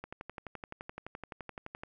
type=click train; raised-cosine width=0.5 ms; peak=-26 dBFS; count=22; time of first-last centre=0.04-1.835 s; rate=11.7 Hz; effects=none